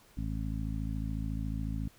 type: harmonic tone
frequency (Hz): 54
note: A1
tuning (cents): -32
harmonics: 1 / 2 / 3 / 4 / 5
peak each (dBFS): -35 / -38 / -40 / -41 / -42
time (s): 0.17-1.88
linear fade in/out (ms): 5
effects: pink hiss -61 dBFS RMS until 1.98 s